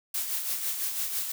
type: noise with tremolo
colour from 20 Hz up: blue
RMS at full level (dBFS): -29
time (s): 0.14-1.32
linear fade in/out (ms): 5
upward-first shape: sine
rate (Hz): 6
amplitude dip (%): 50
effects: none